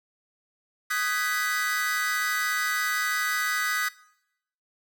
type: chord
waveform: 45% pulse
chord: G# minor seventh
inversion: second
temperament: equal with one note detuned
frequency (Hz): 1244.5 / 1507.6 / 1661.2 / 1975.5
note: D#6 / F#6 / G#6 / B6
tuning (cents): 0 / +32 / 0 / 0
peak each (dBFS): -31 / -30 / -32 / -30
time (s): 0.9-3.89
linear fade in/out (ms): 10
effects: noise-tail reverb RT60 0.8 s tail -20 dB re dry